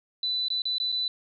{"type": "tone with dropouts", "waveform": "sine", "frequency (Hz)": 3989, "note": "B7", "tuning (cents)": 17, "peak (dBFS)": -25, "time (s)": [0.23, 1.08], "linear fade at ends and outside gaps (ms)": 2, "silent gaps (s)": [[0.484, 0.502], [0.62, 0.654], [0.783, 0.8], [0.919, 0.924]], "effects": []}